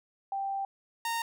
sine / sawtooth tone pair in turn, 785 / 923 Hz, G5 / A#5, +2 / -17 cents, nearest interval minor third, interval 281 cents, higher second, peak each -30 / -26 dBFS, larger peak second, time 0.32-0.65 / 1.05-1.22 s, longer first, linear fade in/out 2 ms, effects none

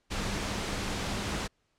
sine tone in noise, 200.1 Hz, G3, 36 cents sharp, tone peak -41 dBFS, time 0.11-1.38 s, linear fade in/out 20 ms, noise pink, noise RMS -33 dBFS, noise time 0.1-1.48 s, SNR -11 dB, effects pink hiss -74 dBFS RMS until 1.78 s + low-pass 7000 Hz 12 dB/octave

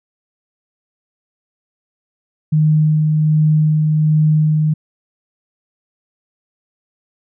sine tone with tremolo, 154.1 Hz, D#3, 16 cents flat, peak -9 dBFS, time 2.52-4.74 s, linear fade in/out 10 ms, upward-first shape sine, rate 1.3 Hz, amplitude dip 25%, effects none

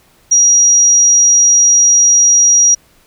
sine tone, 5740 Hz, F8, 47 cents sharp, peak -5 dBFS, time 0.31-2.75 s, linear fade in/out 10 ms, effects pink hiss -50 dBFS RMS until 3.06 s

